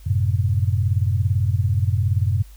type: chord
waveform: sine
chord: F# diminished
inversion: none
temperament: equal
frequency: 92.5 / 110 / 130.81 Hz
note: F#2 / A2 / C3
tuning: 0 / 0 / 0 cents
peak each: -19 / -21 / -25 dBFS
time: 0.06-2.43 s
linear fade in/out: 10 ms
effects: added 50 Hz sine -40 dBFS peak until 2.56 s + white hiss -54 dBFS RMS until 2.56 s